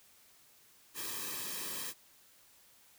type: noise with comb filter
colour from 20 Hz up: white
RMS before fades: -40 dBFS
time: 0.94-1.94 s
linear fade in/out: 50 ms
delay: 1.4 ms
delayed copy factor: -0.75
effects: white hiss -63 dBFS RMS until 2.98 s